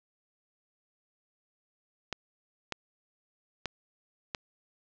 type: clicks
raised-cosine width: 0.2 ms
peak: -15 dBFS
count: 4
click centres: 2.127 / 2.723 / 3.657 / 4.348 s
effects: low-pass 6000 Hz 12 dB/octave